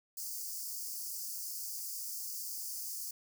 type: high-pass noise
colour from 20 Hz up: white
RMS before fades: -41 dBFS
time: 0.17-3.11 s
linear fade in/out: 5 ms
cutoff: 4600 Hz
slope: 96 dB/octave
effects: none